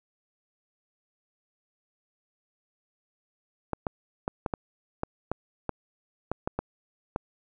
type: clicks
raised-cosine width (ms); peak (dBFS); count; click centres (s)
1; -14; 12; 3.733 / 3.868 / 4.279 / 4.462 / 4.538 / 5.034 / 5.316 / 5.693 / 6.316 / 6.475 / 6.59 / 7.161
effects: none